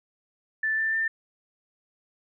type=tone with pitch steps; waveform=sine; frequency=1760 / 1776.3 / 1792.8 Hz; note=A6 / A6 / A6; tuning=0 / +16 / +32 cents; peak=-23 dBFS; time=0.63-1.08 s; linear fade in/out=5 ms; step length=150 ms; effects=none